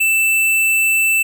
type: tone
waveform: square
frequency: 2654 Hz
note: E7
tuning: 11 cents sharp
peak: -13 dBFS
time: 0-1.23 s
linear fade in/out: 10 ms
effects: none